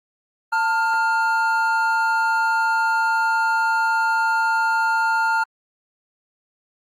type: tone pair together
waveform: triangle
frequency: 896.4 / 1407 Hz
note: A5 / F6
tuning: +32 / +12 cents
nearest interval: minor sixth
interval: 780 cents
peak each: -18 dBFS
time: 0.52-5.44 s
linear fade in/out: 10 ms
effects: Opus 32 kbps